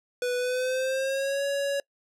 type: tone with pitch glide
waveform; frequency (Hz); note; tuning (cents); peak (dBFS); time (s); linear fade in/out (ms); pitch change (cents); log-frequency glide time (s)
square; 493.6 to 560.5; B4 to C#5; -1 to +19; -26; 0.22-1.8; 2; +220; 0.37-1.44
effects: noise-tail reverb RT60 0.1 s tail -25 dB re dry + low-pass 11000 Hz 12 dB/octave